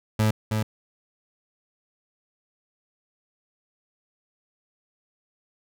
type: tone with echo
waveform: 30% pulse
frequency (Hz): 108.2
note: A2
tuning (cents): -29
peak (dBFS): -16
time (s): 0.19-0.31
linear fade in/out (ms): 5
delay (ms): 320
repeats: 1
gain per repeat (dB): -4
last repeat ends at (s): 0.63
effects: none